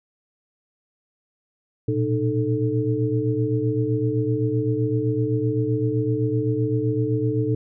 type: tone cluster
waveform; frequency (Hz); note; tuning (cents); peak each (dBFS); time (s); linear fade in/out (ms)
sine; 115.1 / 122.9 / 304.9 / 439.1; A#2 / B2 / D#4 / A4; -22 / -8 / -35 / -4; -25; 1.88-7.55; 5
effects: none